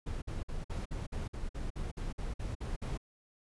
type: noise bursts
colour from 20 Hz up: brown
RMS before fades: -37 dBFS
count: 14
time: 0.06-2.976 s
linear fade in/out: 10 ms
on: 160 ms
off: 52 ms
effects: resampled to 24000 Hz